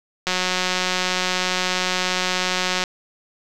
click train, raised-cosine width 0.2 ms, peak -4 dBFS, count 471, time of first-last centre 0.27-2.838 s, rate 183 Hz, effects none

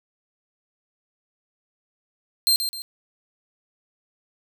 sawtooth tone with echo, 4166 Hz, C8, 8 cents flat, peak -13 dBFS, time 2.47-2.56 s, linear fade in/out 0 ms, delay 130 ms, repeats 2, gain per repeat -8 dB, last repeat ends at 2.82 s, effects none

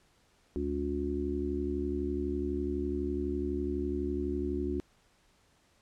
harmonic tone, 72 Hz, D2, 34 cents flat, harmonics 1 / 3 / 4 / 5, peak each -36 / -39 / -35 / -34 dBFS, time 0.56-4.8 s, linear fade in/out 0 ms, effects pink hiss -67 dBFS RMS until 5.81 s + low-pass 9000 Hz 12 dB/octave

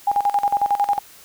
sine tone with tremolo, 813 Hz, G#5, 37 cents flat, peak -14 dBFS, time 0.07-0.99 s, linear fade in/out 5 ms, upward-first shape square, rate 11 Hz, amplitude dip 80%, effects white hiss -46 dBFS RMS until 1.24 s

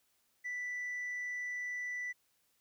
triangle tone with tanh clipping, 1975.5 Hz, B6, in tune, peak -37 dBFS, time 0.44-2.13 s, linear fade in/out 20 ms, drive 6 dB, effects white hiss -75 dBFS RMS until 2.6 s

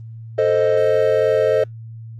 triangle chord, A diminished, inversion none, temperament equal, 440 / 523.3 / 622.3 Hz, A4 / C5 / Eb5, 0 / 0 / 0 cents, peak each -16 dBFS, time 0.38-1.64 s, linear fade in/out 5 ms, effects added 113 Hz sine -32 dBFS peak until 2.19 s + Opus 24 kbps

